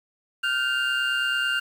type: tone cluster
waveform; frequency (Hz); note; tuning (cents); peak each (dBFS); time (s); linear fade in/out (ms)
triangle; 1412 / 1541 / 2800; F6 / G6 / F7; +19 / -30 / +4; -25; 0.43-1.6; 10
effects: 8-bit